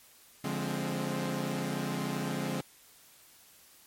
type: chord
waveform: sawtooth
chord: D half-diminished seventh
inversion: none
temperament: equal with one note detuned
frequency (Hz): 144.56 / 174.61 / 207.7 / 261.6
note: D3 / F3 / Ab3 / C4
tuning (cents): -27 / 0 / 0 / 0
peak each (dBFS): -33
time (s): 0.44-2.61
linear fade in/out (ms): 5
effects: white hiss -58 dBFS RMS until 3.86 s + MP3 64 kbps